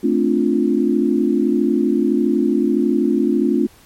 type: chord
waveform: sine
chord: D minor seventh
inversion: second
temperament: equal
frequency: 220 / 261.6 / 293.7 / 349.2 Hz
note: A3 / C4 / D4 / F4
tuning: 0 / 0 / 0 / 0 cents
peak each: -19 dBFS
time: 0.03-3.67 s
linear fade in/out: 10 ms
effects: pink hiss -49 dBFS RMS until 3.85 s + MP3 64 kbps